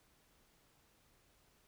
silence, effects pink hiss -71 dBFS RMS until 1.67 s

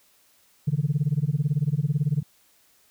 sine tone with tremolo, 146.83 Hz, D3, in tune, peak -16 dBFS, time 0.67-2.23 s, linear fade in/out 10 ms, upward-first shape sine, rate 18 Hz, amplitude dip 100%, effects tanh soft clip ceiling -15 dBFS + white hiss -61 dBFS RMS until 2.9 s

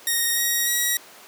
5% pulse tone with pitch steps, 1864.7 / 1888.5 / 1912.7 Hz, A#6 / A#6 / A#6, 0 / +22 / +44 cents, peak -10 dBFS, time 0.07-0.97 s, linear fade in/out 2 ms, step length 300 ms, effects pink hiss -45 dBFS RMS until 1.27 s + high-pass 400 Hz 12 dB/octave

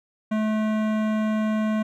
sine tone with hard clipping, 216.2 Hz, A3, 30 cents flat, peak -23 dBFS, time 0.31-1.83 s, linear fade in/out 10 ms, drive 17 dB, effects none

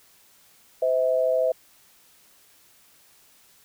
sine tone pair together, 513 / 646.3 Hz, C5 / E5, -34 / -34 cents, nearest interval major third, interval 400 cents, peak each -22 dBFS, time 0.82-1.52 s, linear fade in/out 5 ms, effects white hiss -57 dBFS RMS until 3.64 s

